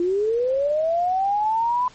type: linear sweep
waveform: sine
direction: up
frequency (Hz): 340 to 1010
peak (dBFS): -18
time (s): 0-1.88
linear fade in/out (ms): 2
effects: pink hiss -49 dBFS RMS until 1.94 s + MP3 32 kbps